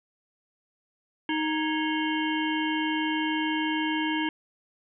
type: harmonic tone with a mistuned harmonic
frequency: 311.1 Hz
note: D#4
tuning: in tune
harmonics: 1 / 3 / 5 / 7 / 9 / 10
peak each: -27 / -32 / -34 / -35 / -37 / -37 dBFS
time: 1.29-4.29 s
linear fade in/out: 2 ms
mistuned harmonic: 5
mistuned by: +110 cents
effects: none